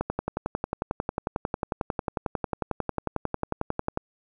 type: click train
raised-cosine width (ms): 1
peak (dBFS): -12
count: 45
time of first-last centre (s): 0.01-3.974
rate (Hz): 11.1
effects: none